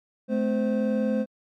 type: tone cluster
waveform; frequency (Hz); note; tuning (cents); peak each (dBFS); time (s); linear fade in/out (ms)
triangle; 216.1 / 256.9 / 519; A3 / C4 / C5; -31 / -32 / -14; -22 / -28 / -25; 0.28-1.26; 50
effects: MP3 96 kbps

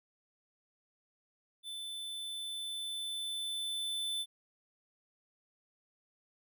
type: tone with level ramp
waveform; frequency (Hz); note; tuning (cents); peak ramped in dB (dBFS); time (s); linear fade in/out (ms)
square; 3520; A7; 0; -41 to -34; 1.63-4.26; 50
effects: none

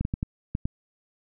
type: clicks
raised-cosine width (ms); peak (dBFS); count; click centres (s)
5; -14; 6; 0.01 / 0.051 / 0.139 / 0.229 / 0.551 / 0.655
effects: none

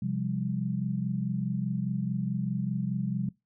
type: chord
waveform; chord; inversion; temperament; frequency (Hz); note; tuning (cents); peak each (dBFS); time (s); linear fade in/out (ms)
sine; C suspended fourth; none; equal with one note detuned; 130.81 / 174.61 / 199.42; C3 / F3 / G3; 0 / 0 / +30; -32; 0.02-3.29; 5
effects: noise-tail reverb RT60 0.2 s tail -21 dB re dry

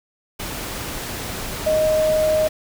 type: tone in noise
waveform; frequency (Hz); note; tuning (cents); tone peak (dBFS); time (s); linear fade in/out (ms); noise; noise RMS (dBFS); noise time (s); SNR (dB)
sine; 622.3; D#5; 0; -15; 1.66-2.48; 10; pink; -29; 0.39-2.49; +11
effects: none

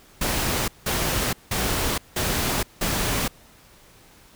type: noise bursts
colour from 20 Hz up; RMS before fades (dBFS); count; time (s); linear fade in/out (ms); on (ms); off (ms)
pink; -24; 5; 0.21-3.28; 5; 470; 180
effects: pink hiss -52 dBFS RMS until 4.35 s

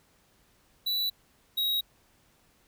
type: tone pair in turn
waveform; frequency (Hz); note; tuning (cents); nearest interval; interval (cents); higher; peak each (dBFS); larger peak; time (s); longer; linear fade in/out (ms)
square; 3951 / 3814; B7 / A#7; 0 / +39; minor second; 61; first; -27 / -26; second; 0.86-1.1 / 1.57-1.81; neither; 10
effects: pink hiss -65 dBFS RMS until 2.67 s

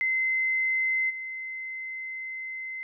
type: tone with level steps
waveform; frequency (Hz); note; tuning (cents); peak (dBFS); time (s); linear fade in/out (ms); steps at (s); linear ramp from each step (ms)
sine; 2061; C7; -27; -23 / -33; 0.01-2.83; 0; 1.09; 20
effects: none

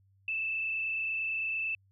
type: tone with frequency modulation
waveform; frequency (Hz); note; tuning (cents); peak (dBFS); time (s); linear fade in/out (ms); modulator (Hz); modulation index
sine; 2637; E7; 0; -30; 0.28-1.75; 2; 28.9; 1.3
effects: added 97 Hz sine -63 dBFS peak until 1.91 s

